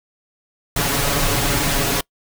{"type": "noise with comb filter", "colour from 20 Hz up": "pink", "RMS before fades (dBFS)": -19, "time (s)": [0.76, 2.01], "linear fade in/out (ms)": 5, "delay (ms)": 7.1, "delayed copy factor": 0.9, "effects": ["noise-tail reverb RT60 0.1 s tail -25 dB re dry"]}